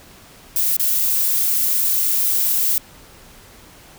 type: noise with dropouts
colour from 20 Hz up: violet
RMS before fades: -18 dBFS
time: 0.56-2.78 s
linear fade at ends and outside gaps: 1 ms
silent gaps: 0.767-0.796 s
effects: pink hiss -45 dBFS RMS until 3.98 s